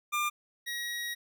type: tone pair in turn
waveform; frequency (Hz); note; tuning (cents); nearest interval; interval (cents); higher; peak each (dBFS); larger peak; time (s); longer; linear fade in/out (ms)
25% pulse; 1197 / 1900.1; D6 / A#6; +33 / +33; minor sixth; 800; second; -24 / -30; first; 0.12-0.3 / 0.66-1.15; second; 20
effects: none